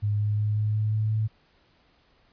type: tone with pitch steps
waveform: sine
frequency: 103.83 / 104.67 / 105.52 / 106.38 / 107.24 / 108.11 / 108.99 Hz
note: G#2 / G#2 / G#2 / G#2 / A2 / A2 / A2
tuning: 0 / +14 / +28 / +42 / -44 / -30 / -16 cents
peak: -22 dBFS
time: 0.02-1.28 s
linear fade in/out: 20 ms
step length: 180 ms
effects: pink hiss -63 dBFS RMS until 2.32 s + resampled to 11025 Hz